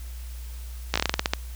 slowing click train, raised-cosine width 0.2 ms, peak -4 dBFS, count 11, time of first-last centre 0.94-1.335 s, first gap 16 ms, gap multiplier 1.19, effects added 60 Hz sine -34 dBFS peak until 1.55 s + white hiss -49 dBFS RMS until 1.55 s

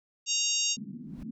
harmonic tone, 932.3 Hz, A#5, in tune, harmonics 3 / 4 / 5 / 6 / 7 / 8, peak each -32 / -34 / -35 / -33 / -30 / -35 dBFS, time 0.26-0.77 s, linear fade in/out 50 ms
white band-pass noise, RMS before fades -41 dBFS, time 0.77-1.31 s, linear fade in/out 2 ms, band 160 to 260 Hz, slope 48 dB/octave
brown noise with exponential growth, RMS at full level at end -43 dBFS, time 0.97-1.23 s, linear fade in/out 1 ms, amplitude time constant 56 ms
effects none

